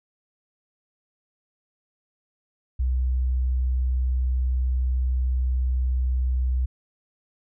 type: tone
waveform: sine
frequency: 63.3 Hz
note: B1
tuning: 43 cents sharp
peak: -20 dBFS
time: 2.79-6.66 s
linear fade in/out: 10 ms
effects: none